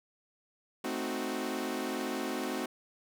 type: chord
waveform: sawtooth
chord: A diminished seventh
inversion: none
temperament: equal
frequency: 220 / 261.6 / 311.1 / 370 Hz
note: A3 / C4 / Eb4 / Gb4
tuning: 0 / 0 / 0 / 0 cents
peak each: -36 / -33 / -36 / -34 dBFS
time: 0.84-2.66 s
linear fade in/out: 5 ms
effects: none